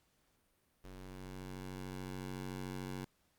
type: ring-modulated tone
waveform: 15% pulse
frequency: 93.6 Hz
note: F#2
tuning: 20 cents sharp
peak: -34 dBFS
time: 0.84-3.05 s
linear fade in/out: 5 ms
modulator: 46.9 Hz
effects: pink hiss -75 dBFS RMS until 3.38 s + Opus 48 kbps